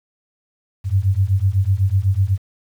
sine beating tone pair, 92.8 / 100.8 Hz, F#2 / G2, +6 / +49 cents, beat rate 8 Hz, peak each -17 dBFS, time 0.84-2.38 s, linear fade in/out 50 ms, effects 8-bit

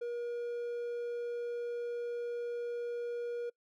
triangle tone, 477.1 Hz, A#4, 40 cents sharp, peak -33 dBFS, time 0.01-3.5 s, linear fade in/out 10 ms, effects noise-tail reverb RT60 0.1 s tail -26 dB re dry

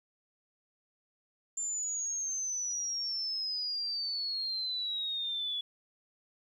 sine exponential sweep, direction down, 7250 to 3397 Hz, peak -32 dBFS, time 1.57-5.61 s, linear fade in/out 5 ms, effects 11-bit

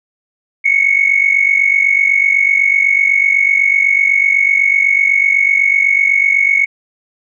sine tone pair together, 2182 / 2230 Hz, C#7 / C#7, -28 / +10 cents, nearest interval unison, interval 38 cents, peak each -11 dBFS, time 0.64-6.66 s, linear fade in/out 20 ms, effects tanh soft clip ceiling -1 dBFS

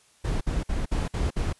brown noise bursts, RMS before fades -26 dBFS, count 6, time 0.24-1.53 s, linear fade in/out 10 ms, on 170 ms, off 54 ms, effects white hiss -60 dBFS RMS until 1.59 s + resampled to 24000 Hz

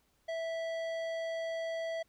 sine tone with tanh clipping, 657 Hz, E5, 6 cents flat, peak -36 dBFS, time 0.28-2.03 s, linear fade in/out 10 ms, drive 14 dB, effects pink hiss -73 dBFS RMS until 2.08 s

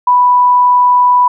sine tone, 987.8 Hz, B5, in tune, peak -5 dBFS, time 0.07-1.28 s, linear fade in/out 5 ms, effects none

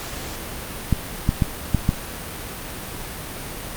clicks, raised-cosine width 5 ms, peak -4 dBFS, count 5, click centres 0.927 / 1.291 / 1.422 / 1.747 / 1.891 s, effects pink hiss -32 dBFS RMS until 3.76 s + Opus 48 kbps

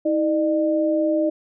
sine tone pair together, 320.4 / 604 Hz, E4 / D5, -49 / +48 cents, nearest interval major seventh, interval 1097 cents, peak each -20 dBFS, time 0.05-1.3 s, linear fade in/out 10 ms, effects none

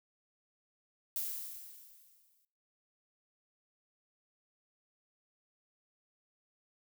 violet noise with exponential decay, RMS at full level -35 dBFS, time 1.16-2.45 s, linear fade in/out 1 ms, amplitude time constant 280 ms, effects noise-tail reverb RT60 0.5 s tail -20 dB re dry

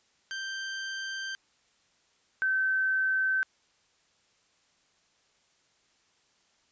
sawtooth / sine tone pair in turn, 1568 / 1539.3 Hz, G6 / G6, 0 / -32 cents, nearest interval unison, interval 32 cents, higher first, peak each -30 / -24 dBFS, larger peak second, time 0.31-1.35 / 2.42-3.43 s, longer first, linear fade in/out 0 ms, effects white hiss -68 dBFS RMS until 6.71 s + resampled to 16000 Hz

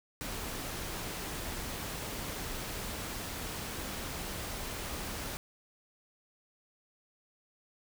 pink noise, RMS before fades -39 dBFS, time 0.21-5.37 s, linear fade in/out 0 ms, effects none

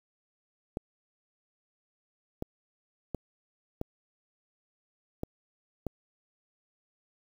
clicks, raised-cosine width 2 ms, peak -19 dBFS, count 6, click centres 0.771 / 2.424 / 3.147 / 3.814 / 5.234 / 5.867 s, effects 8-bit

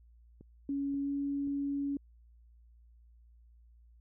click train, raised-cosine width 3 ms, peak -38 dBFS, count 3, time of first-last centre 0.41-1.474 s, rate 1.88 Hz
sine tone with pitch glide, 279.4 to 281.5 Hz, C#4 to C#4, +14 to +27 cents, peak -31 dBFS, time 0.69-1.97 s, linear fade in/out 2 ms, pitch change +13 cents, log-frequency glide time 1.02-1.09 s
effects added 58 Hz sine -57 dBFS peak until 4 s

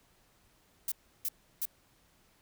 violet noise bursts, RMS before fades -33 dBFS, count 3, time 0.88-1.654 s, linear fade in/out 2 ms, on 38 ms, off 330 ms, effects pink hiss -67 dBFS RMS until 2.41 s

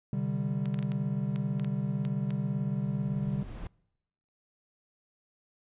triangle chord, C suspended second, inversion none, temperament equal with one note detuned, 130.81 / 148.88 / 196 Hz, C3 / D3 / G3, 0 / +24 / 0 cents, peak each -31 dBFS, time 0.13-3.43 s, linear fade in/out 2 ms
clicks, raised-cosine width 0.2 ms, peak -26 dBFS, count 10, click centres 0.657 / 0.743 / 0.79 / 0.827 / 0.919 / 1.36 / 1.597 / 1.646 / 2.051 / 2.306 s
brown noise with exponential growth, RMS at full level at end -37 dBFS, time 2.29-3.67 s, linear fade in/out 1 ms, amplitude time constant 300 ms
effects noise-tail reverb RT60 0.9 s tail -25 dB re dry + resampled to 8000 Hz

